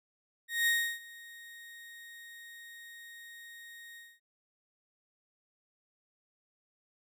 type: tone with ADSR envelope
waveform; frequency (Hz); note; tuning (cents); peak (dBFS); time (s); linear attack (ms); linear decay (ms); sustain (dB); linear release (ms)
35% pulse; 1864.7; A#6; 0; -23; 0.48-4.2; 190; 320; -23; 230
effects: none